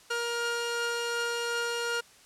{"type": "tone pair together", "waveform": "sawtooth", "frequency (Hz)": [471.8, 1412.7], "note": ["A#4", "F6"], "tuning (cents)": [21, 19], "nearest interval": "octave + perfect fifth", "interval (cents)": 1898, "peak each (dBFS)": -28, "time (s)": [0.1, 2.01], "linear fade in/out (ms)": 10, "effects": ["white hiss -56 dBFS RMS until 2.25 s", "low-pass 9000 Hz 12 dB/octave"]}